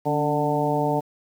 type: harmonic tone with a mistuned harmonic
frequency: 148.6 Hz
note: D3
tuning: 21 cents sharp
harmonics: 1 / 2 / 3 / 4 / 5 / 6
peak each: -27 / -27 / -27 / -27 / -27 / -27 dBFS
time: 0.05-1.01 s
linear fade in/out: 20 ms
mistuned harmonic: 2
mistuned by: -53 cents
effects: 8-bit